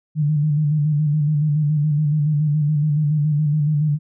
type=tone with vibrato; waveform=sine; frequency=150 Hz; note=D3; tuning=37 cents sharp; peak=-15 dBFS; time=0.15-3.99 s; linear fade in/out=50 ms; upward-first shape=square; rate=7.1 Hz; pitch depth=46 cents each way; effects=none